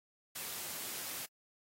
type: high-pass noise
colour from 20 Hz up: white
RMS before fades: -42 dBFS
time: 0.35-1.26 s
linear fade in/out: 10 ms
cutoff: 100 Hz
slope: 12 dB/octave
effects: AAC 48 kbps